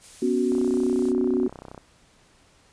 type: noise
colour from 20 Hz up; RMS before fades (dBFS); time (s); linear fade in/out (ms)
blue; -43; 0-1.14; 50
type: chord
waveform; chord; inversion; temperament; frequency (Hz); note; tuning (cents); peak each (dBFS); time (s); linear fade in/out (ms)
sine; B suspended second; none; equal with one note detuned; 246.9 / 278.6 / 370; B3 / C#4 / F#4; 0 / +9 / 0; -24 / -26 / -23; 0.22-1.48; 5
type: click train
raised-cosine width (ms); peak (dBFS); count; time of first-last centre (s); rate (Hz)
1; -25; 41; 0.52-1.778; 31.8
effects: pink hiss -58 dBFS RMS until 2.72 s + resampled to 22050 Hz